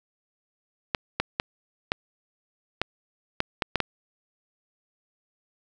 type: clicks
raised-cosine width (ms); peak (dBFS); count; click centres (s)
0.3; -7; 9; 0.948 / 1.2 / 1.399 / 1.919 / 2.816 / 3.404 / 3.622 / 3.757 / 3.803
effects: none